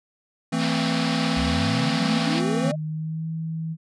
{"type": "chord", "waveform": "square", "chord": "A minor", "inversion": "second", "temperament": "equal with one note detuned", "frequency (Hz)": [164.81, 224, 261.6], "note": ["E3", "A3", "C4"], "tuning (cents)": [0, 31, 0], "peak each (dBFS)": -27, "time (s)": [0.52, 2.72], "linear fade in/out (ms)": 10}
{"type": "band-pass noise", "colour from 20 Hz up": "white", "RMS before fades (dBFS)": -31, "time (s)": [0.57, 2.43], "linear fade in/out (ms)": 50, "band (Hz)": [460, 5200], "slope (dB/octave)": 96}
{"type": "exponential sweep", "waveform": "sine", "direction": "up", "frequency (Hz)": [61.74, 634], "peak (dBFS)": -26, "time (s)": [1.36, 2.76], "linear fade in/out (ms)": 20}
{"type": "tone with pitch glide", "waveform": "sine", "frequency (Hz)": [154.9, 161.48], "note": ["D#3", "E3"], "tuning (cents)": [-7, -35], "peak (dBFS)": -26, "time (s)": [2.61, 3.77], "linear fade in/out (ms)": 50, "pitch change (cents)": 72, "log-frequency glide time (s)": [2.83, 3.27]}
{"effects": ["resampled to 22050 Hz"]}